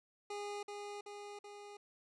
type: tone with echo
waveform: 25% pulse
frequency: 410 Hz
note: G#4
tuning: 22 cents flat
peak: -37 dBFS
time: 0.3-0.63 s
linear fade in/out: 5 ms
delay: 380 ms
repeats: 3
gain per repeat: -3 dB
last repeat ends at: 1.77 s
effects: resampled to 22050 Hz